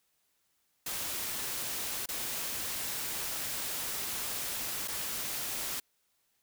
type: noise with dropouts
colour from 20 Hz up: white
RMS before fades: -36 dBFS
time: 0.86-5.8 s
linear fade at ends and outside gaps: 5 ms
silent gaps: 2.059-2.087 / 4.877-4.881 s
effects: white hiss -75 dBFS RMS until 6.42 s